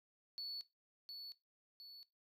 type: tone with echo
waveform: triangle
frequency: 4435 Hz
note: C#8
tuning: in tune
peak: -39 dBFS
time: 0.38-0.61 s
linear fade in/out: 0 ms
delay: 710 ms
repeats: 2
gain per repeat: -6 dB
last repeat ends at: 2.03 s
effects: noise-tail reverb RT60 0.2 s tail -19 dB re dry + tanh soft clip ceiling -40 dBFS